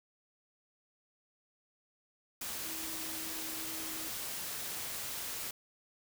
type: tone in noise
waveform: sine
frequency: 320 Hz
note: D#4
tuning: 49 cents sharp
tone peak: -48 dBFS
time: 2.65-4.08 s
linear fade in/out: 5 ms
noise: white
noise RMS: -40 dBFS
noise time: 2.41-5.51 s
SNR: -11 dB
effects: none